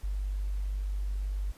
sine tone, 49 Hz, G1, in tune, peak -29 dBFS, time 0.03-1.52 s, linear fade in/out 10 ms, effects pink hiss -57 dBFS RMS until 1.57 s + resampled to 32000 Hz

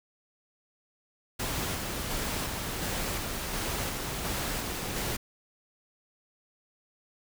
pink noise with tremolo, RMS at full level -32 dBFS, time 1.39-5.17 s, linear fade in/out 10 ms, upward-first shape square, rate 1.4 Hz, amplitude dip 25%, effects none

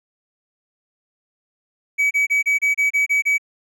triangle tone bursts, 2277 Hz, C#7, 46 cents sharp, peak -13 dBFS, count 9, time 1.98-3.382 s, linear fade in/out 20 ms, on 130 ms, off 29 ms, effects none

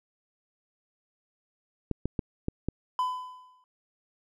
clicks, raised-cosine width 3 ms, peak -15 dBFS, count 5, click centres 1.913 / 2.056 / 2.192 / 2.484 / 2.686 s
triangle tone with exponential decay, 1007 Hz, B5, 33 cents sharp, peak -21 dBFS, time 2.99-3.64 s, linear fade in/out 1 ms, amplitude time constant 140 ms
effects none

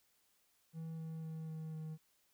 triangle tone with pitch steps, 162.1 / 160.89 / 159.68 / 158.49 / 157.3 Hz, E3 / E3 / D#3 / D#3 / D#3, -29 / -42 / +45 / +32 / +19 cents, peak -40 dBFS, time 0.73-1.98 s, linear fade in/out 50 ms, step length 250 ms, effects white hiss -75 dBFS RMS until 2.33 s

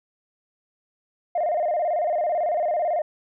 sine tone with vibrato, 655 Hz, E5, 11 cents flat, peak -19 dBFS, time 1.35-3.02 s, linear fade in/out 5 ms, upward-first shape square, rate 18 Hz, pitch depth 120 cents each way, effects tanh soft clip ceiling -17 dBFS

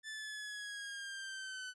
sawtooth linear sweep, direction down, 1760 to 1500 Hz, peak -39 dBFS, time 0.03-1.74 s, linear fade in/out 50 ms, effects resampled to 22050 Hz

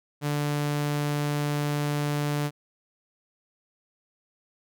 sawtooth tone, 146.6 Hz, D3, 3 cents flat, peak -21 dBFS, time 0.21-2.51 s, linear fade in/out 50 ms, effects none

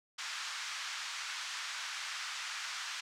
pink band-pass noise, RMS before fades -41 dBFS, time 0.18-3.01 s, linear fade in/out 10 ms, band 1200 to 6800 Hz, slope 24 dB/octave, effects none

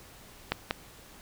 clicks, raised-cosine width 0.3 ms, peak -10 / -11 dBFS, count 2, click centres 0.52 / 0.709 s, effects pink hiss -52 dBFS RMS until 1.21 s

